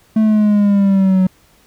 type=exponential sweep; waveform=triangle; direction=down; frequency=220 to 185 Hz; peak=-7 dBFS; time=0.16-1.27 s; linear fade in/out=5 ms; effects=pink hiss -52 dBFS RMS until 1.66 s